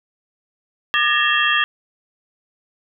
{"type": "tone cluster", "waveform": "sine", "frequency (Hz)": [1202, 1707, 1841, 2711, 3249], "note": ["D6", "G#6", "A#6", "E7", "G#7"], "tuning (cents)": [40, 47, -22, 48, -39], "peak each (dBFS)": -21, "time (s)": [0.94, 1.64], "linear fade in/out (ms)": 0, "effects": []}